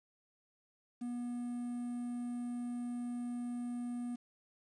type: tone with quantisation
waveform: triangle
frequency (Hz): 242.1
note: B3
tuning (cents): -34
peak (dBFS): -35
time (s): 1.01-4.16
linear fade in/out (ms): 10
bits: 10
effects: resampled to 22050 Hz